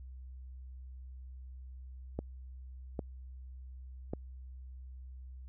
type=clicks; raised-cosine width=2 ms; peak=-22 dBFS; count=3; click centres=2.19 / 2.992 / 4.135 s; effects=added 64 Hz sine -45 dBFS peak until 5.48 s